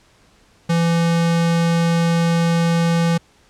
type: tone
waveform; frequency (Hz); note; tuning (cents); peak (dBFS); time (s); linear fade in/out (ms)
square; 168.1; E3; +34; -15; 0.69-3.18; 10
effects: pink hiss -54 dBFS RMS until 3.49 s + low-pass 8000 Hz 12 dB/octave